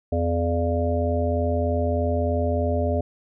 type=harmonic tone with a mistuned harmonic; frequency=84.6 Hz; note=E2; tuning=45 cents sharp; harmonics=1 / 3 / 5 / 7 / 8; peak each=-23 / -28 / -29 / -26 / -31 dBFS; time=0.12-3.01 s; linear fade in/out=5 ms; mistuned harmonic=8; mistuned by=+47 cents; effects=none